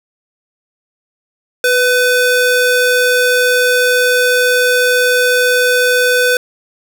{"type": "ring-modulated tone", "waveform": "square", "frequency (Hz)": 1003, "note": "B5", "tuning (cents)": 26, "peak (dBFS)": -7, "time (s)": [1.64, 6.37], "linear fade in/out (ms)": 2, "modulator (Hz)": 507, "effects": []}